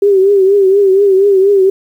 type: tone with vibrato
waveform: sine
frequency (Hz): 392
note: G4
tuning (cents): 0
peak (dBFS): -5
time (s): 0.02-1.7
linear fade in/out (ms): 5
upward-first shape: triangle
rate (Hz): 4.2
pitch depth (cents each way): 86
effects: 7-bit